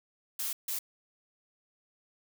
blue noise bursts at uneven times, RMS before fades -34 dBFS, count 2, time 0.39-0.53 / 0.68-0.79 s, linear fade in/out 5 ms, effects none

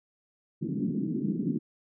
pink band-pass noise, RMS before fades -30 dBFS, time 0.61-1.59 s, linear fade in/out 20 ms, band 150 to 340 Hz, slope 48 dB/octave, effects none

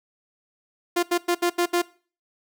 sawtooth tone bursts at uneven times, 349.2 Hz, F4, in tune, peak -15 dBFS, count 6, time 0.96-1.03 / 1.11-1.18 / 1.28-1.35 / 1.42-1.5 / 1.58-1.66 / 1.73-1.82 s, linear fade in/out 10 ms, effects noise-tail reverb RT60 0.4 s tail -20 dB re dry

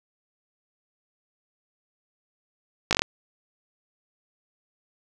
slowing click train, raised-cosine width 0.2 ms, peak -3 dBFS, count 6, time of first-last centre 2.91-3.02 s, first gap 18 ms, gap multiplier 1.1, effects none

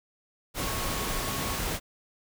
sine tone in noise, 1100 Hz, C#6, 14 cents flat, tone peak -39 dBFS, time 0.58-1.62 s, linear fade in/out 50 ms, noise pink, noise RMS -31 dBFS, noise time 0.54-1.8 s, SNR -11 dB, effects none

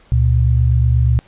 sine tone pair together, 71 / 119.32 Hz, C#2 / A#2, +42 / +41 cents, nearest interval major sixth, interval 899 cents, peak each -13 dBFS, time 0.12-1.19 s, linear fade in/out 0 ms, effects pink hiss -50 dBFS RMS until 1.27 s + resampled to 8000 Hz

